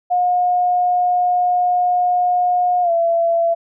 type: tone with pitch glide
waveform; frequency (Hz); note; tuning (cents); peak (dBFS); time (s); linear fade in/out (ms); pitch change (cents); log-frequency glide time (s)
sine; 718 to 673.8; F5 to E5; +48 to +38; -13; 0.1-3.55; 20; -110; 2.82-2.91
effects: none